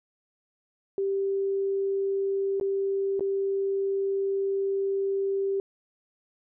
sine tone with dropouts, 392 Hz, G4, in tune, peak -24 dBFS, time 0.98-5.6 s, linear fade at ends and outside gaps 1 ms, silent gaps 2.599-2.611 / 3.195-3.207 s, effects none

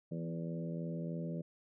harmonic tone with a mistuned harmonic, 83.3 Hz, E2, 19 cents sharp, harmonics 2 / 3 / 4 / 5 / 6 / 7, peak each -38 / -46 / -48 / -51 / -49 / -49 dBFS, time 0.11-1.42 s, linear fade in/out 10 ms, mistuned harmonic 3, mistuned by -21 cents, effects none

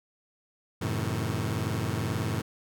sawtooth chord, F# diminished seventh, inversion none, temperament just, 92.5 / 111 / 133.2 / 159.84 Hz, F#2 / A2 / C3 / Eb3, 0 / +16 / +31 / +47 cents, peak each -30 / -27 / -31 / -31 dBFS, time 0.81-2.42 s, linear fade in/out 10 ms, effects none

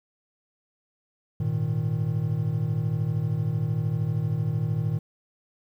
triangle chord, Ab suspended second, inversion none, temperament just, 103.83 / 116.8 / 155.74 Hz, Ab2 / Bb2 / Eb3, 0 / +4 / +2 cents, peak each -29 / -25 / -25 dBFS, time 1.4-4.99 s, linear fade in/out 5 ms, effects 10-bit

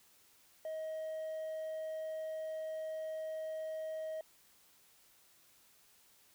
sine tone with hard clipping, 632 Hz, D#5, 27 cents sharp, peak -39 dBFS, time 0.65-4.21 s, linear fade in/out 2 ms, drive 2 dB, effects white hiss -66 dBFS RMS until 6.34 s

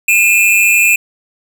square tone pair together, 2439 / 2637 Hz, D#7 / E7, -35 / 0 cents, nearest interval minor second, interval 135 cents, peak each -11 dBFS, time 0.08-0.96 s, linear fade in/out 5 ms, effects none

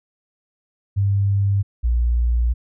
sine tone pair in turn, 99.5 / 59.16 Hz, G2 / A#1, +26 / +26 cents, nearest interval major sixth, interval 900 cents, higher first, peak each -15 dBFS, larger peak neither, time 0.96-1.63 / 1.83-2.54 s, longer second, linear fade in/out 20 ms, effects none

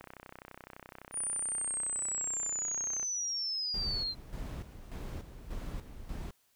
click train, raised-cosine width 0.5 ms, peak -31 dBFS, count 97, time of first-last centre 0.01-3.029 s, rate 31.8 Hz
sine linear sweep, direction down, 9600 to 4090 Hz, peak -32 dBFS, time 1.12-4.15 s, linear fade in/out 50 ms
brown noise with tremolo, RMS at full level -39 dBFS, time 3.74-6.31 s, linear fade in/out 5 ms, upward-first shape square, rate 1.7 Hz, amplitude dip 65%
effects white hiss -71 dBFS RMS until 6.55 s

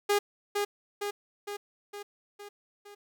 sawtooth tone with echo, 408.8 Hz, G#4, 27 cents flat, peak -19 dBFS, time 0.09-0.19 s, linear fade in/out 10 ms, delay 460 ms, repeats 6, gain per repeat -4 dB, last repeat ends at 2.95 s, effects none

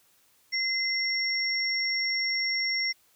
sine tone pair together, 2064 / 5510 Hz, C7 / F8, -24 / -24 cents, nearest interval octave + perfect fourth, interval 1700 cents, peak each -28 dBFS, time 0.52-2.93 s, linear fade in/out 20 ms, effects white hiss -64 dBFS RMS until 3.15 s

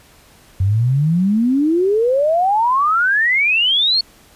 sine exponential sweep, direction up, 91.5 to 4435 Hz, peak -12 dBFS, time 0.6-4.01 s, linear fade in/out 5 ms, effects pink hiss -48 dBFS RMS until 4.35 s + resampled to 32000 Hz

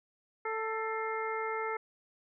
harmonic tone with a mistuned harmonic, 442.7 Hz, A4, 11 cents sharp, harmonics 1 / 2 / 3 / 4 / 5, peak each -36 / -38 / -38 / -45 / -40 dBFS, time 0.45-1.77 s, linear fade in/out 5 ms, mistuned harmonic 5, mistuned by -76 cents, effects none

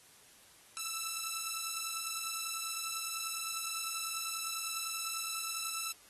5% pulse beating tone pair, 1318.5 / 1328.5 Hz, E6 / E6, 0 / +13 cents, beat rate 10 Hz, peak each -29 dBFS, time 0.77-5.92 s, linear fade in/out 0 ms, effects white hiss -60 dBFS RMS until 6.09 s + AAC 32 kbps

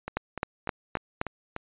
two click trains, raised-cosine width 0.5 ms, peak -11 / -18 dBFS, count 5 / 6, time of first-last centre 0.17-1.214 / 0.08-1.564 s, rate 3.83 / 3.37 Hz, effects resampled to 8000 Hz

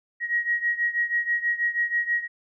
sine beating tone pair, 1893 / 1899.2 Hz, A#6 / A#6, +26 / +32 cents, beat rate 6.2 Hz, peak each -24 / -27 dBFS, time 0.2-2.28 s, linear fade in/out 50 ms, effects none

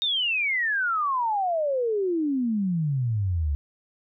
sine exponential sweep, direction down, 3729 to 69.3 Hz, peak -22 dBFS, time 0.02-3.55 s, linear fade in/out 0 ms, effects none

